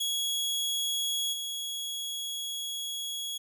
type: tone with level steps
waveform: sawtooth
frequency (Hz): 3336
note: G#7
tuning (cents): +7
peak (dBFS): -25 / -30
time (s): 0-3.38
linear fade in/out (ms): 10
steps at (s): 1.32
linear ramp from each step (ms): 20
effects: none